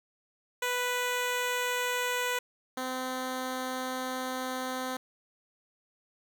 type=tone pair in turn; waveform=10% pulse; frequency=493.9 / 257.3 Hz; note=B4 / C4; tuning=0 / -29 cents; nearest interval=major seventh; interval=1129 cents; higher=first; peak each=-20 / -24 dBFS; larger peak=first; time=0.62-2.39 / 2.77-4.97 s; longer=second; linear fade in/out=5 ms; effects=none